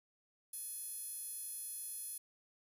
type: tone with high-pass filter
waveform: 10% pulse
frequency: 849 Hz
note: G#5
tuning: 38 cents sharp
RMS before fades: -45 dBFS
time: 0.53-2.18 s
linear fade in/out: 5 ms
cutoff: 9800 Hz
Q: 6.9
effects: none